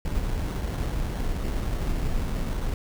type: noise with sample-and-hold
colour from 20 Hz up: brown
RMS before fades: -27 dBFS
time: 0.05-2.74 s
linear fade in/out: 2 ms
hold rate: 2450 Hz
effects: none